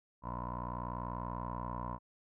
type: tone with low-pass filter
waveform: 15% pulse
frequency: 60.3 Hz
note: B1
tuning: 41 cents flat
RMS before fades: -40 dBFS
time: 0.22-1.99 s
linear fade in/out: 50 ms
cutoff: 1000 Hz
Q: 8.9
effects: none